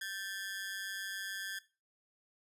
sawtooth ring-modulated tone, 1661.2 Hz, G#6, in tune, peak -32 dBFS, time 0.01-1.59 s, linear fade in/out 5 ms, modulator 96.5 Hz, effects noise-tail reverb RT60 0.3 s tail -17 dB re dry + resampled to 32000 Hz

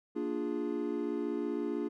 triangle chord, Bb dominant seventh, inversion none, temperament equal, 233.1 / 293.7 / 349.2 / 415.3 Hz, Bb3 / D4 / F4 / Ab4, 0 / 0 / 0 / 0 cents, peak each -37 / -34 / -35 / -36 dBFS, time 0.15-1.89 s, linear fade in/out 20 ms, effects none

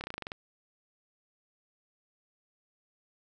slowing click train, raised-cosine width 0.3 ms, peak -21 dBFS, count 9, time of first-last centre 0.01-0.318 s, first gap 29 ms, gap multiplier 1.08, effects none

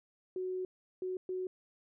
sine tone bursts at uneven times, 370 Hz, F#4, in tune, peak -34 dBFS, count 3, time 0.36-0.65 / 1.02-1.17 / 1.29-1.47 s, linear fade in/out 2 ms, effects none

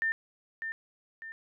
sine tone with echo, 1800 Hz, A6, 39 cents sharp, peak -26 dBFS, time 0.02-0.12 s, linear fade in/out 0 ms, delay 600 ms, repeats 2, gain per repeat -7 dB, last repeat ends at 1.32 s, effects none

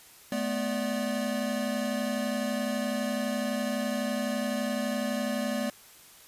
square tone cluster, 214.5 / 246.4 / 580 Hz, A3 / B3 / D5, -44 / -4 / -22 cents, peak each -33 / -33 / -34 dBFS, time 0.32-5.7 s, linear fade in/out 2 ms, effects white hiss -53 dBFS RMS until 6.27 s + resampled to 32000 Hz

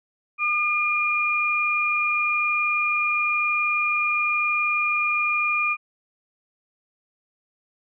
sine tone pair together, 1211 / 2416 Hz, D#6 / D7, -47 / +48 cents, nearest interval octave, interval 1195 cents, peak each -25 / -21 dBFS, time 0.38-5.77 s, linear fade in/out 50 ms, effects none

